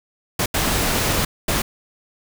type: noise bursts at uneven times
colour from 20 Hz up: pink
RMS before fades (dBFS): -20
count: 3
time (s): 0.39-0.46 / 0.54-1.25 / 1.48-1.62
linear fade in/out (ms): 5
effects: none